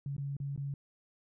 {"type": "tone with dropouts", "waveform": "sine", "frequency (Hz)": 140, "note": "C#3", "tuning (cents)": 18, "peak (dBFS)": -34, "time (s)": [0.06, 0.74], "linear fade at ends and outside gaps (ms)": 2, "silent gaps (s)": [[0.166, 0.18], [0.367, 0.401], [0.562, 0.576]], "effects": []}